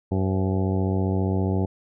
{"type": "harmonic tone with a mistuned harmonic", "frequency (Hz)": 94.9, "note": "F#2", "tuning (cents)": 44, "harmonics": [1, 2, 3, 4, 5, 6, 7, 8, 9], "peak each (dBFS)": [-23, -26, -30, -30, -35, -39, -37, -40, -39], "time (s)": [0.11, 1.66], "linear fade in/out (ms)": 10, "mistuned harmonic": 6, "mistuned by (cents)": -71, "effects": []}